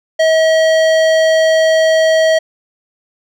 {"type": "tone with hard clipping", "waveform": "sine", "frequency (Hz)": 640, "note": "D#5", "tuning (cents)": 49, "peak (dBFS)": -10, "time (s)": [0.19, 2.39], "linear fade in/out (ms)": 10, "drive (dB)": 15, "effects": []}